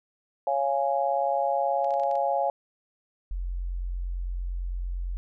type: chord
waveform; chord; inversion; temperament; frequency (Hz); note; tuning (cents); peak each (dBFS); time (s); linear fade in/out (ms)
sine; Db major; none; just; 554.4 / 693 / 831.5; Db5 / F5 / Ab5; 0 / -14 / +2; -27; 0.47-2.5; 2
type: clicks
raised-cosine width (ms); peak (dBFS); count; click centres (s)
0.2; -31; 7; 1.845 / 1.907 / 1.939 / 1.998 / 2.035 / 2.113 / 2.155
type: tone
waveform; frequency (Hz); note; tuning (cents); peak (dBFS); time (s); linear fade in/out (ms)
sine; 44.44; F1; +31; -28; 3.31-5.17; 0
effects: none